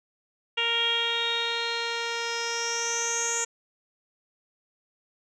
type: tone with low-pass filter sweep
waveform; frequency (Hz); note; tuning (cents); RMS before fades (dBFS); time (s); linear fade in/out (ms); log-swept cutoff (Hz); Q
10% pulse; 465.6; A#4; -2; -28; 0.57-3.45; 10; 3000 to 7000; 10
effects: none